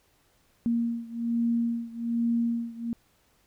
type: beating tone pair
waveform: sine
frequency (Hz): 233.1 / 234.3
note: A#3 / A#3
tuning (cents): 0 / +9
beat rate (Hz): 1.2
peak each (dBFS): -27 / -29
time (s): 0.66-2.93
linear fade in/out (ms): 0
effects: pink hiss -66 dBFS RMS until 3.46 s